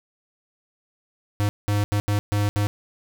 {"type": "tone bursts at uneven times", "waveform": "square", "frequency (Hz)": 103, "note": "G#2", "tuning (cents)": -14, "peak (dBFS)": -20, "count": 6, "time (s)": [[1.4, 1.49], [1.68, 1.84], [1.92, 2], [2.08, 2.19], [2.32, 2.49], [2.56, 2.67]], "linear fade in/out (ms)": 0, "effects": []}